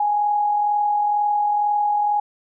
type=tone with amplitude modulation; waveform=sine; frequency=830 Hz; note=G#5; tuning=1 cent flat; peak=-15 dBFS; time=0-2.2 s; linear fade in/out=5 ms; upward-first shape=sine; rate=42.1 Hz; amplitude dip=35%; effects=none